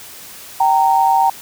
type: tone pair together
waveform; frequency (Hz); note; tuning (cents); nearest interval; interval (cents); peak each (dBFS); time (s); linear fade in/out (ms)
sine; 775.8 / 924; G5 / A#5; -18 / -16; minor third; 302; -13; 0.6-1.3; 5
effects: white hiss -36 dBFS RMS until 1.41 s